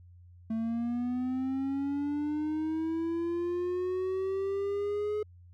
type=linear sweep; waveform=triangle; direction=up; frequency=221.4 to 424 Hz; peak=-27 dBFS; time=0.5-5.23 s; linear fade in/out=5 ms; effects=added 88 Hz sine -51 dBFS peak until 5.53 s